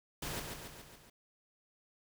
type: noise with echo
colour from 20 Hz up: pink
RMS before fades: -40 dBFS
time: 0.22-0.4 s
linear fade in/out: 5 ms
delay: 140 ms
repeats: 5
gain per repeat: -4 dB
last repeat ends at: 1.1 s
effects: none